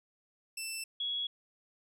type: tone pair in turn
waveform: 15% pulse / sine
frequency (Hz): 2663 / 3345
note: E7 / G#7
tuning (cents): +17 / +12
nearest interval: major third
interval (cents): 395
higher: second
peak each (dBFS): -30 / -32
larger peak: first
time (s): 0.57-0.84 / 1-1.27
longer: neither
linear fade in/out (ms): 5
effects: none